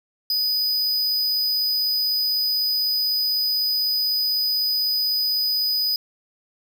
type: tone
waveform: square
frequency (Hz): 4978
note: D#8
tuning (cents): 0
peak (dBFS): -20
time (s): 0.3-5.96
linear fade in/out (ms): 2
effects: 8-bit